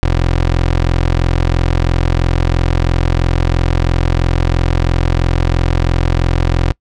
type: tone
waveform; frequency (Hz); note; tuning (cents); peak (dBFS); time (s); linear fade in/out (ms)
20% pulse; 43; F1; -26; -6; 0.03-6.72; 0
effects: noise-tail reverb RT60 0.1 s tail -25 dB re dry + low-pass 5000 Hz 12 dB/octave